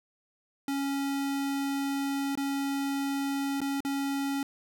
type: tone with dropouts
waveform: square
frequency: 277.2 Hz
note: C#4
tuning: in tune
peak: -29 dBFS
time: 0.68-4.43 s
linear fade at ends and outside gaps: 2 ms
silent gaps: 2.354-2.374 / 3.605-3.615 / 3.805-3.849 s
effects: none